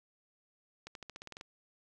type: accelerating click train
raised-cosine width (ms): 0.2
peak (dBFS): -28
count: 10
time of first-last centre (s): 0.87-1.411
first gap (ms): 82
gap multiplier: 0.92
effects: none